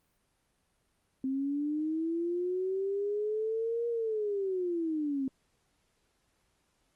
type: linear two-way sweep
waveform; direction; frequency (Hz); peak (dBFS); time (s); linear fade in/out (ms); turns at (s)
sine; up then down; 261.6 to 473.2 to 261.6; -29; 1.24-5.28; 2; 3.88
effects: pink hiss -74 dBFS RMS until 6.95 s + Opus 32 kbps